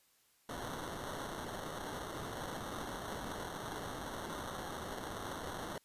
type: noise with sample-and-hold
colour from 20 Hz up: violet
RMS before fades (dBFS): -43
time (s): 0.49-5.78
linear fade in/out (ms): 2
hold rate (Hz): 2450
effects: white hiss -71 dBFS RMS until 5.84 s + resampled to 32000 Hz